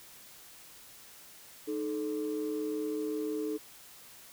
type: tone pair together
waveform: sine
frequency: 308.2 / 433.6 Hz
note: D#4 / A4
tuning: -16 / -25 cents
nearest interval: tritone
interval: 591 cents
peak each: -33 / -33 dBFS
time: 1.67-3.58 s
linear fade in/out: 20 ms
effects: tanh soft clip ceiling -26 dBFS + white hiss -53 dBFS RMS until 4.32 s